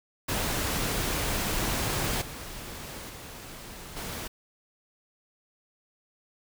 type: noise with level steps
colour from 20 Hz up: pink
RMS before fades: -29 / -40 / -43 / -36 dBFS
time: 0.28-4.28 s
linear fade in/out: 10 ms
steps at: 2.21 / 3.09 / 3.96 s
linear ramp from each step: 10 ms
effects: none